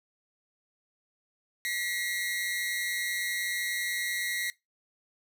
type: tone pair together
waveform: sawtooth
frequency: 1929 / 2119 Hz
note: B6 / C7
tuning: -41 / +21 cents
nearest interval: major second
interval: 162 cents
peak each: -28 / -31 dBFS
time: 1.65-4.5 s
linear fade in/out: 0 ms
effects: noise-tail reverb RT60 0.2 s tail -21 dB re dry